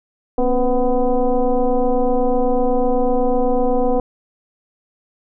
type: tone with frequency modulation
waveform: sine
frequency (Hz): 240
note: B3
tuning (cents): -49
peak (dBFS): -13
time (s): 0.38-4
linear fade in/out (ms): 2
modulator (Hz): 254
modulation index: 1.9
effects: none